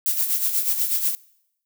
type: noise with tremolo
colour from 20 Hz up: violet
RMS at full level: -20 dBFS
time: 0.06-1.15 s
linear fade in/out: 0 ms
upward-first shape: sine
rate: 8.2 Hz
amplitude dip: 60%
effects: noise-tail reverb RT60 0.8 s tail -23 dB re dry